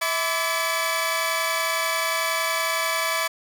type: tone cluster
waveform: sawtooth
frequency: 650 / 1010 / 1159 / 1710 / 2287 Hz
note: E5 / B5 / D6 / A6 / D7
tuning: -24 / +39 / -23 / -50 / -47 cents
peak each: -25 / -26 / -25 / -26 / -25 dBFS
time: 0.01-3.28 s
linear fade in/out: 10 ms
effects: none